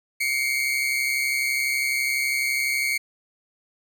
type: tone pair together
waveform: 40% pulse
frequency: 2129 / 2261 Hz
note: C7 / C#7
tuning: +30 / +34 cents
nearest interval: minor second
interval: 104 cents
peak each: -24 dBFS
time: 0.2-2.98 s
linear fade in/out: 10 ms
effects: none